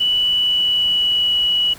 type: tone with pitch glide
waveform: sine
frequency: 2960 to 2934 Hz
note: F#7 to F#7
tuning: 0 to -15 cents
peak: -14 dBFS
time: 0-1.74 s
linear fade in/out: 10 ms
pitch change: -15 cents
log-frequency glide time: 0.38-1.37 s
effects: pink hiss -40 dBFS RMS until 1.78 s